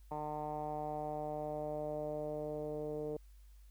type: tone with low-pass filter sweep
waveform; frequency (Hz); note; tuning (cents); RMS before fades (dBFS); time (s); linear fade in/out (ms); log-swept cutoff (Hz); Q
10% pulse; 151; D3; +48; -40; 0.11-3.17; 5; 880 to 480; 4
effects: added 50 Hz sine -55 dBFS peak until 3.7 s + white hiss -73 dBFS RMS until 3.7 s